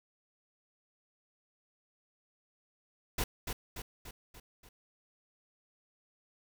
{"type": "noise with echo", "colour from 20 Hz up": "pink", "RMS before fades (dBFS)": -32, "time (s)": [3.18, 3.24], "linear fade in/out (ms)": 5, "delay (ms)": 290, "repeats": 5, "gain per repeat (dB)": -5, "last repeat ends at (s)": 4.69, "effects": []}